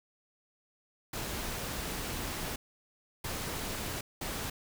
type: noise bursts at uneven times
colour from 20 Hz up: pink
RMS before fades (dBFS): -37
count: 3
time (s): 1.13-2.56 / 3.24-4.01 / 4.21-4.5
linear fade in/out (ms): 5
effects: none